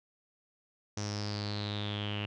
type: tone with low-pass filter sweep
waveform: sawtooth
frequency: 103.5 Hz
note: G#2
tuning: 5 cents flat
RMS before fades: -36 dBFS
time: 0.97-2.26 s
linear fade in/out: 5 ms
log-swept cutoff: 5900 to 2800 Hz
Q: 9.1
effects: none